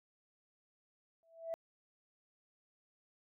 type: tone with exponential growth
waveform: sine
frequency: 659.3 Hz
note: E5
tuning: in tune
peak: -33 dBFS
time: 1.23-1.54 s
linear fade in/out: 0 ms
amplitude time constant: 67 ms
effects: tanh soft clip ceiling -31 dBFS